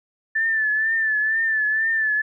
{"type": "tone with vibrato", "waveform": "sine", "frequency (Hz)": 1760, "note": "A6", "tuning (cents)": 0, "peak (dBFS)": -18, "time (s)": [0.35, 2.22], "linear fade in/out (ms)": 10, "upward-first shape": "triangle", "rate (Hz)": 2.1, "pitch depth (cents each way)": 59, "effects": []}